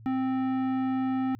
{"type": "tone with tanh clipping", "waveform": "sine", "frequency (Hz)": 261.6, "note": "C4", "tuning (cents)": 0, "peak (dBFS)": -27, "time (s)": [0.06, 1.35], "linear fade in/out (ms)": 0, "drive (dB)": 14, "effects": ["added 111 Hz sine -46 dBFS peak until 1.39 s"]}